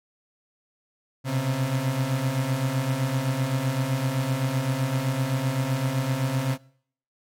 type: beating tone pair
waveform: 35% pulse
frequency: 126.7 / 134.5 Hz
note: B2 / C3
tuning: +45 / +48 cents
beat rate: 7.8 Hz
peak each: -27 / -23 dBFS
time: 1.24-6.58 s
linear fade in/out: 50 ms
effects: noise-tail reverb RT60 0.6 s tail -23 dB re dry + AAC 64 kbps